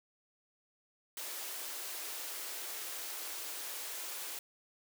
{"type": "high-pass noise", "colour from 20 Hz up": "white", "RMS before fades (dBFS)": -42, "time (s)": [1.17, 4.39], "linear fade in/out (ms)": 2, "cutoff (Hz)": 310, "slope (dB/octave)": 48, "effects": []}